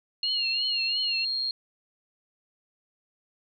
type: tone with vibrato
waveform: sine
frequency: 2828 Hz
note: F7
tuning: 21 cents sharp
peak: -29 dBFS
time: 0.23-1.25 s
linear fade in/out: 5 ms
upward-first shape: triangle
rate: 2.9 Hz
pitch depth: 120 cents each way
type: tone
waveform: sine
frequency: 4243 Hz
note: C8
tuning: 23 cents sharp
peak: -26 dBFS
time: 0.23-1.51 s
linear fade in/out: 2 ms
effects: none